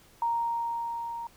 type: tone with level ramp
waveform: sine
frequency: 932.3 Hz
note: A#5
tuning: in tune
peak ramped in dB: -24 to -34 dBFS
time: 0.22-1.27 s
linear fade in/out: 2 ms
effects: pink hiss -58 dBFS RMS until 1.36 s